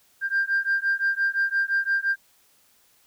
sine beating tone pair, 1587 / 1592.8 Hz, G6 / G6, +21 / +27 cents, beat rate 5.8 Hz, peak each -23 dBFS, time 0.21-2.16 s, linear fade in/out 50 ms, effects tanh soft clip ceiling -16 dBFS + white hiss -61 dBFS RMS until 3.06 s

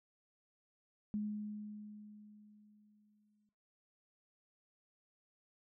sine tone with exponential decay, 210 Hz, G#3, 19 cents sharp, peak -34 dBFS, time 1.14-3.49 s, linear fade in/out 0 ms, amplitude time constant 510 ms, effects noise-tail reverb RT60 0.8 s tail -18 dB re dry

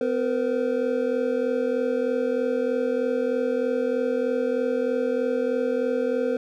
triangle tone cluster, 253 / 467.8 / 511 Hz, B3 / A#4 / C5, +42 / +6 / -41 cents, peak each -26 / -23 / -24 dBFS, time 0.01-6.37 s, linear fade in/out 2 ms, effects none

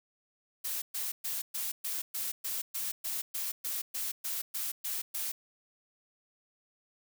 blue noise bursts, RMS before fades -35 dBFS, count 16, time 0.64-5.32 s, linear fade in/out 10 ms, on 180 ms, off 120 ms, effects none

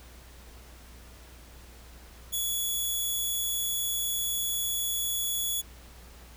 5% pulse tone, 3396 Hz, G#7, 38 cents sharp, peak -20 dBFS, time 2.32-5.62 s, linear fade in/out 20 ms, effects added 60 Hz sine -49 dBFS peak until 6.36 s + pink hiss -53 dBFS RMS until 6.36 s

